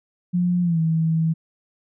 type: tone with pitch glide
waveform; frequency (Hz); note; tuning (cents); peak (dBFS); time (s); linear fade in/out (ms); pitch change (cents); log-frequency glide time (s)
sine; 177.4 to 161.74; F3 to E3; +27 to -33; -17; 0.33-1.34; 20; -160; 0.62-0.79
effects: none